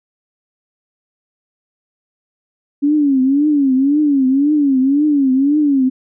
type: tone with vibrato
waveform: sine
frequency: 280 Hz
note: C#4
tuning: 18 cents sharp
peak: -10 dBFS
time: 2.82-5.9 s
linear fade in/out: 20 ms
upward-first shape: triangle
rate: 1.9 Hz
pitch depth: 160 cents each way
effects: none